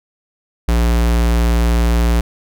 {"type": "tone", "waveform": "square", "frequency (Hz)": 58.27, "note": "A#1", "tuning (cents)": 0, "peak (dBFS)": -12, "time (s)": [0.68, 2.21], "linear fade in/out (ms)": 5, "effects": []}